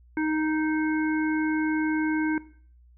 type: harmonic tone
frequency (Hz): 311.1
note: D#4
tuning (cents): 0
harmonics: 1 / 3 / 5 / 7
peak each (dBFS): -24 / -35 / -33 / -37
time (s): 0.17-2.38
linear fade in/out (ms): 2
effects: noise-tail reverb RT60 0.5 s tail -18 dB re dry + added 60 Hz sine -52 dBFS peak until 2.97 s